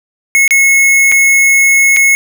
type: tone with dropouts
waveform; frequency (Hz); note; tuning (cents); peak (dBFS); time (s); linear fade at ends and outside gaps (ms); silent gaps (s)
square; 2182; C#7; -28; -6; 0.35-2.15; 0; 0.478-0.508 / 1.117-1.122 / 1.964-1.969
effects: none